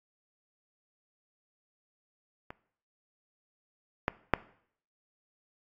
clicks, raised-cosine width 0.5 ms, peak -26 / -11 / -6 dBFS, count 3, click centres 2.505 / 4.081 / 4.337 s, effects noise-tail reverb RT60 0.6 s tail -19 dB re dry + AAC 64 kbps

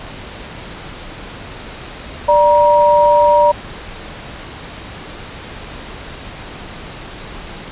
sine tone pair together, 590 / 948.3 Hz, D5 / A#5, +8 / +29 cents, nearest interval minor sixth, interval 821 cents, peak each -10 dBFS, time 2.28-3.52 s, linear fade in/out 10 ms, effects pink hiss -31 dBFS RMS until 7.71 s + resampled to 8000 Hz

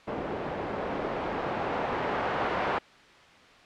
blue noise with low-pass filter sweep, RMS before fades -31 dBFS, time 0.07-2.79 s, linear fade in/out 10 ms, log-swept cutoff 460 to 900 Hz, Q 0.85, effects white hiss -53 dBFS RMS until 3.65 s + low-pass 3000 Hz 12 dB/octave

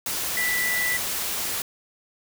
sine tone in noise, 1975.5 Hz, B6, in tune, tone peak -23 dBFS, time 0.37-0.97 s, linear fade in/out 2 ms, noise white, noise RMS -28 dBFS, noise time 0.06-1.62 s, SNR +2 dB, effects none

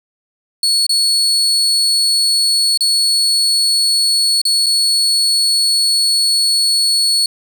35% pulse tone with dropouts, 4395 Hz, C#8, 16 cents flat, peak -10 dBFS, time 0.63-7.26 s, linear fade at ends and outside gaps 2 ms, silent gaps 0.866-0.893 / 2.775-2.807 / 4.416-4.452 / 4.661-4.665 s, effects none

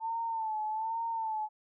sine tone with vibrato, 888 Hz, A5, 16 cents sharp, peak -31 dBFS, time 0-1.49 s, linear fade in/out 50 ms, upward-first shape sine, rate 1.2 Hz, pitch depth 62 cents each way, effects none

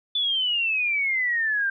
sine exponential sweep, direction down, 3500 to 1568 Hz, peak -21 dBFS, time 0.15-1.7 s, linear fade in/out 5 ms, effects none

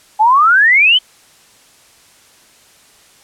sine exponential sweep, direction up, 830.6 to 3136 Hz, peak -6 dBFS, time 0.19-0.99 s, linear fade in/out 20 ms, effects white hiss -47 dBFS RMS until 3.23 s + low-pass 10000 Hz 12 dB/octave

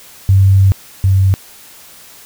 sine tone pair in turn, 96.7 / 95.81 Hz, G2 / G2, -23 / -39 cents, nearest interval unison, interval 16 cents, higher first, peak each -5 / -7 dBFS, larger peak first, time 0.29-0.72 / 1.04-1.34 s, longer first, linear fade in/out 0 ms, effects white hiss -39 dBFS RMS until 2.25 s

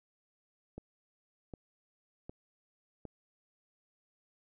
click train, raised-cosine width 2 ms, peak -30 dBFS, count 4, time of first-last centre 0.78-3.053 s, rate 1.32 Hz, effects none

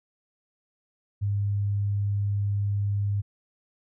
sine tone, 101.3 Hz, G#2, 43 cents flat, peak -23 dBFS, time 1.21-3.22 s, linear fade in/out 20 ms, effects none

